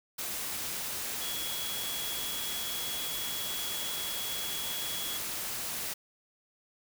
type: tone in noise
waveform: sine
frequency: 3348 Hz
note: G#7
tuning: 13 cents sharp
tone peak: -38 dBFS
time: 1.21-5.18 s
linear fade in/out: 10 ms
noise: white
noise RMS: -36 dBFS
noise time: 0.18-5.94 s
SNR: -5 dB
effects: none